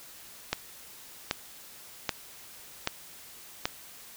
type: click train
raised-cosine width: 0.2 ms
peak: -9 dBFS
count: 5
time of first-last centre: 0.53-3.655 s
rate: 1.28 Hz
effects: white hiss -49 dBFS RMS until 4.16 s